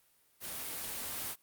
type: noise with level ramp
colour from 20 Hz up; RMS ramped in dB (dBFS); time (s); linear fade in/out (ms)
white; -41 to -38; 0.4-1.36; 50
effects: white hiss -69 dBFS RMS until 1.42 s + Opus 32 kbps